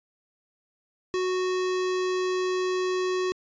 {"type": "tone", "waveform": "square", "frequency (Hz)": 368.8, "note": "F#4", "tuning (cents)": -6, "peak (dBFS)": -25, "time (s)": [1.14, 3.32], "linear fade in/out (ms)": 0, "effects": ["resampled to 16000 Hz"]}